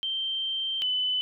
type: tone pair in turn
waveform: sine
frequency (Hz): 3136 / 3010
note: G7 / F#7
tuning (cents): 0 / +29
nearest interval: minor second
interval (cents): 71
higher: first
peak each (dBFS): -27 / -24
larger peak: second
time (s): 0.03-0.82 / 0.82-1.21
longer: first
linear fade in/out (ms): 0
effects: none